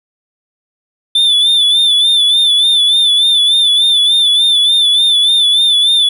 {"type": "tone with vibrato", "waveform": "triangle", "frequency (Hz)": 3520, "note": "A7", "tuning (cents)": 0, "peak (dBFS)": -6, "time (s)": [1.15, 6.09], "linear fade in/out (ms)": 5, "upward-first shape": "sine", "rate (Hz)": 3.4, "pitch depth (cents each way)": 59, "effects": []}